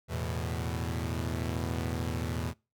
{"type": "chord", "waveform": "sawtooth", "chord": "E suspended fourth", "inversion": "none", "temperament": "equal", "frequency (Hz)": [82.41, 110, 123.47], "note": ["E2", "A2", "B2"], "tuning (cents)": [0, 0, 0], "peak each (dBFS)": [-30, -33, -33], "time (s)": [0.08, 2.54], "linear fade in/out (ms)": 50, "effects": ["noise-tail reverb RT60 0.3 s tail -26 dB re dry"]}